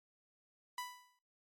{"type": "tone with exponential decay", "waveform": "sawtooth", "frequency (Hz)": 990, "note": "B5", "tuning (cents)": 4, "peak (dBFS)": -34, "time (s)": [0.78, 1.19], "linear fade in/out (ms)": 2, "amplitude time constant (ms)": 87, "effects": ["noise-tail reverb RT60 0.4 s tail -22 dB re dry", "MP3 64 kbps"]}